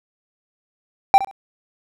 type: tone with echo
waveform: triangle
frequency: 784 Hz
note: G5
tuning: in tune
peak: -4 dBFS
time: 1.14-1.18 s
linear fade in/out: 0 ms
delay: 66 ms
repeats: 2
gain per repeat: -15 dB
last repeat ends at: 1.312 s
effects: none